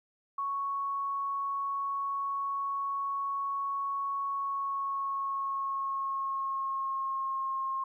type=tone with pitch glide; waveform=sine; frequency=1108.7 to 1070.9 Hz; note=C#6 to C6; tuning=0 to +40 cents; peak=-30 dBFS; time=0.38-7.84 s; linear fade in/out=5 ms; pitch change=-60 cents; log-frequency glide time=4.28-7.59 s; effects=12-bit